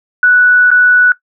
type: tone with dropouts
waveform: sine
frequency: 1478 Hz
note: F#6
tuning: 2 cents flat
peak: -4 dBFS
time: 0.23-1.12 s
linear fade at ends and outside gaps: 2 ms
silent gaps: 0.705-0.714 s
effects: noise-tail reverb RT60 0.1 s tail -17 dB re dry